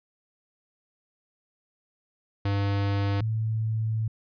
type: tone pair in turn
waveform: square / sine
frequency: 100 / 110.59 Hz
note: G2 / A2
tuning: +35 / +9 cents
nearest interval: major second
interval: 174 cents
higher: second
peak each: -24 dBFS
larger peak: neither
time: 2.45-3.21 / 3.21-4.08 s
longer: second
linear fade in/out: 5 ms
effects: resampled to 11025 Hz